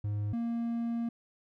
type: tone pair in turn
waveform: triangle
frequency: 103.83 / 233.1 Hz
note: G#2 / A#3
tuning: 0 / 0 cents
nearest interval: octave + major second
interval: 1400 cents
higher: second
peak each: -28 dBFS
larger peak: neither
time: 0.04-0.33 / 0.33-1.09 s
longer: second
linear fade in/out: 5 ms
effects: none